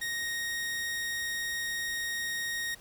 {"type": "tone", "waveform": "sawtooth", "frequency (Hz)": 1867, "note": "A#6", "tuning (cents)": 2, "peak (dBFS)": -28, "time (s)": [0.01, 2.75], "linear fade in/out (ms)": 10, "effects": ["pink hiss -54 dBFS RMS until 2.8 s"]}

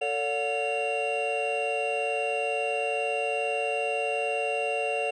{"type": "tone cluster", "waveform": "triangle", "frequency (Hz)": [448.7, 571, 723, 2761], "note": ["A4", "D5", "F#5", "F7"], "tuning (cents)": [34, -49, -40, -20], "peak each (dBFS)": -29, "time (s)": [0.01, 5.11], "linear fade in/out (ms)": 10, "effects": ["tanh soft clip ceiling -17 dBFS", "resampled to 24000 Hz"]}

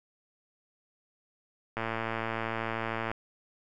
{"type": "click train", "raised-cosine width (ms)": 0.5, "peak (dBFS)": -17, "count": 153, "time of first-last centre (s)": [1.77, 3.115], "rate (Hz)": 113, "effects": []}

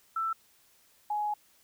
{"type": "tone pair in turn", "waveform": "sine", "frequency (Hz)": [1329, 837.2], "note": ["E6", "G#5"], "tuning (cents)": [14, 14], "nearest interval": "minor sixth", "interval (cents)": 800, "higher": "first", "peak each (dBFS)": -28, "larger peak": "neither", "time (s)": [[0.16, 0.33], [1.1, 1.34]], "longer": "second", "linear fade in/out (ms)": 5, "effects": ["white hiss -64 dBFS RMS until 1.63 s"]}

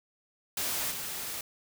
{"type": "noise with level steps", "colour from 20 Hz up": "white", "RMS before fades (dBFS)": [-32, -37], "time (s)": [0.57, 1.41], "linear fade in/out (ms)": 2, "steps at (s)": 0.9, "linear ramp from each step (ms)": 20, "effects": []}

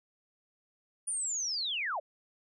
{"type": "linear sweep", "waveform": "sine", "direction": "down", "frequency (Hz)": [9520, 523.3], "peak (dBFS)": -31, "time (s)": [1.07, 2], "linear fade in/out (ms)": 10, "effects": []}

